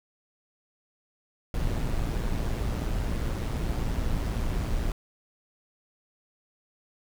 brown noise with amplitude modulation, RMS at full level -26 dBFS, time 1.54-4.92 s, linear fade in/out 2 ms, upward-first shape sine, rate 115 Hz, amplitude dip 45%, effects none

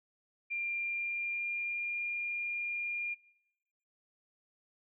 sine tone with pitch glide, 2387 to 2409 Hz, D7 to D7, +28 to +43 cents, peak -33 dBFS, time 0.5-3.15 s, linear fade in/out 20 ms, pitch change +15 cents, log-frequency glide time 0.71-2.01 s, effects noise-tail reverb RT60 1.0 s tail -24 dB re dry

